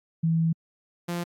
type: tone pair in turn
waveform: sine / sawtooth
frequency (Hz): 163.6 / 173.19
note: E3 / F3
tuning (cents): -13 / -14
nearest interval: minor second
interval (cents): 99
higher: second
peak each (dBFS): -20 / -24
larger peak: first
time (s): 0.23-0.53 / 1.08-1.24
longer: first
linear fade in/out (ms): 10
effects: AAC 48 kbps